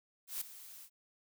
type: noise with ADSR envelope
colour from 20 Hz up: blue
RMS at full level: -37 dBFS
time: 0.27-0.9 s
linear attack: 140 ms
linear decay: 9 ms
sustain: -15 dB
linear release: 71 ms
effects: none